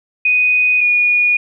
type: tone pair in turn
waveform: sine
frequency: 2489 / 2450 Hz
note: D#7 / D#7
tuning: 0 / -27 cents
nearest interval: unison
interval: 27 cents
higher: first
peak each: -10 dBFS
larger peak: neither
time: 0.25-0.81 / 0.81-1.37 s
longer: neither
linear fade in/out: 5 ms
effects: none